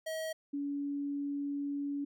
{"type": "tone pair in turn", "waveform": ["square", "sine"], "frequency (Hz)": [638, 284.2], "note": ["D#5", "C#4"], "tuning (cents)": [43, 43], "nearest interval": "octave + major second", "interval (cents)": 1400, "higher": "first", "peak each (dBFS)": [-36, -33], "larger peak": "second", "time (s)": [[0.06, 0.33], [0.53, 2.05]], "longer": "second", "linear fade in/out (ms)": 10, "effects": []}